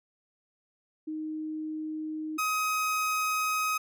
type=tone pair in turn; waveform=sine / 30% pulse; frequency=311.1 / 1262.1 Hz; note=D#4 / D#6; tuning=0 / +24 cents; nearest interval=2 octaves; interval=2424 cents; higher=second; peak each=-32 / -24 dBFS; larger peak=second; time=1.07-2.38 / 2.38-3.78 s; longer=second; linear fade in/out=10 ms; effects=none